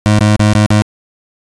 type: tone with dropouts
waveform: 25% pulse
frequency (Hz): 105.5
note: G#2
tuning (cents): +28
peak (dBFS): -3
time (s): 0.06-0.82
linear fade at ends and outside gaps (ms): 0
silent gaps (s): 0.191-0.208 / 0.363-0.395 / 0.534-0.551 / 0.662-0.705
effects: resampled to 22050 Hz